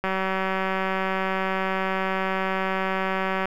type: click train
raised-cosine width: 0.5 ms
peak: -11 dBFS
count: 650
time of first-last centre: 0.04-3.456 s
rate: 190 Hz
effects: 8-bit